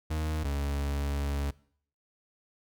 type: tone pair in turn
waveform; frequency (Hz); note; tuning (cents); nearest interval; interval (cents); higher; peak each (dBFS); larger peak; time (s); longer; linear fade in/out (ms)
40% pulse; 77.78 / 70.78; D#2 / C#2; 0 / +37; major second; 163; first; -28; neither; 0.1-0.44 / 0.44-1.51; second; 10
effects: noise-tail reverb RT60 0.6 s tail -22 dB re dry